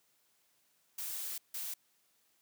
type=noise bursts at uneven times; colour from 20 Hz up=blue; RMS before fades=-40 dBFS; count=2; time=0.98-1.38 / 1.54-1.74 s; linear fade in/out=5 ms; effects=white hiss -73 dBFS RMS until 2.41 s + high-pass 100 Hz 12 dB/octave